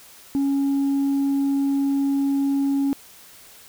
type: tone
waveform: sine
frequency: 277.2 Hz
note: C#4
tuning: in tune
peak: -16 dBFS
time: 0.35-2.93 s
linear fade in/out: 0 ms
effects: tanh soft clip ceiling -17 dBFS + white hiss -47 dBFS RMS until 3.68 s